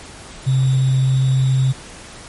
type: tone with sample-and-hold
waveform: sine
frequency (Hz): 131.7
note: C3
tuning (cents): +12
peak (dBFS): -12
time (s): 0.46-1.73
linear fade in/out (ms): 20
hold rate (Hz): 3675
effects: pink hiss -37 dBFS RMS until 2.28 s + MP3 48 kbps